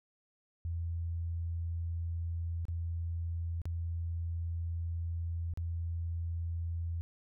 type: tone with dropouts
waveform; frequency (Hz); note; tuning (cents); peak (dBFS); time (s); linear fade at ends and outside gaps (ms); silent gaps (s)
sine; 84.1; E2; +35; -33; 0.65-7.01; 0; 2.653-2.683 / 3.617-3.655 / 5.537-5.574
effects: none